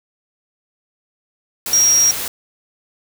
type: tone in noise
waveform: sine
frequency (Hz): 5650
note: F8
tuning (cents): +19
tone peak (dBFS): -10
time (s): 1.73-2.11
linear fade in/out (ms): 2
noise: white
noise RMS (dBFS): -24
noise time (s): 1.66-2.28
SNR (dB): +11
effects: none